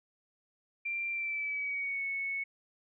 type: tone with pitch glide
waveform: sine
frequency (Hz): 2366 to 2208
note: D7 to C#7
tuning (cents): +12 to -7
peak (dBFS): -32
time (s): 0.85-2.44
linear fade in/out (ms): 10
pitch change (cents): -119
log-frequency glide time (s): 1.1-2.04
effects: none